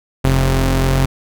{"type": "tone pair together", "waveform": "sawtooth", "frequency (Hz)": [44, 133.1], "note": ["F1", "C3"], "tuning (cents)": [14, 30], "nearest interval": "octave + perfect fifth", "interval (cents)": 1916, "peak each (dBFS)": -11, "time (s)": [0.24, 1.06], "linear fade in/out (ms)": 10, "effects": []}